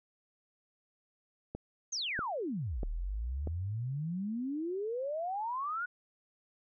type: click train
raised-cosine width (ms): 2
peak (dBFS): -25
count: 4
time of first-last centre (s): 1.55-3.473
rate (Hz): 1.56
type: exponential two-way sweep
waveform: sine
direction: down then up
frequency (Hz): 6645 to 36.42 to 1486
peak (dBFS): -33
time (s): 1.92-5.86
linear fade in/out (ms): 10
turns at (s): 2.86
effects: none